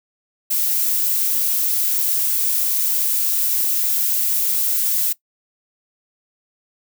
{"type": "noise", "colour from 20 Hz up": "violet", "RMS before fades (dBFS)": -19, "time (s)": [0.5, 5.13], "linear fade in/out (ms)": 10, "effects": ["noise-tail reverb RT60 0.1 s tail -19 dB re dry"]}